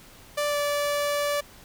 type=tone with pitch glide; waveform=sawtooth; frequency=587 to 580.3 Hz; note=D5 to D5; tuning=-1 to -21 cents; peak=-20 dBFS; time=0.37-1.41 s; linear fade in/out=10 ms; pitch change=-20 cents; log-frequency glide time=0.48-0.57 s; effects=pink hiss -50 dBFS RMS until 1.64 s